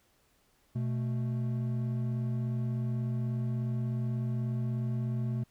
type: tone pair together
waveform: triangle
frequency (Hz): 123.47 / 220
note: B2 / A3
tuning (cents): 0 / 0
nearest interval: minor seventh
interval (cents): 1000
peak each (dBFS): -28 / -35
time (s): 0.75-5.44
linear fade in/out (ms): 10
effects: pink hiss -69 dBFS RMS until 5.5 s